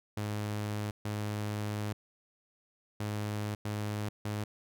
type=tone bursts at uneven times; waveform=sawtooth; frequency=105 Hz; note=G#2; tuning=19 cents sharp; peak=-29 dBFS; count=5; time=0.17-0.91 / 1.05-1.93 / 3-3.55 / 3.65-4.09 / 4.25-4.44 s; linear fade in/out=5 ms; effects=none